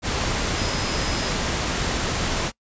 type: tone in noise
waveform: sine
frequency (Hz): 5070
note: D#8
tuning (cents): +32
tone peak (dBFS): -33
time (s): 0.54-1.33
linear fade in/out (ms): 50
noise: pink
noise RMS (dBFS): -24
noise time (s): 0.02-2.52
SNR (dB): -12
effects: noise-tail reverb RT60 0.1 s tail -24 dB re dry + resampled to 16000 Hz